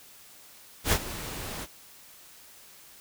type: noise with ADSR envelope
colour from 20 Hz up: pink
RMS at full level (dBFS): -22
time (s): 0.84-1.67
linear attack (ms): 80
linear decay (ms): 63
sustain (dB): -15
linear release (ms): 38
effects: white hiss -52 dBFS RMS until 3 s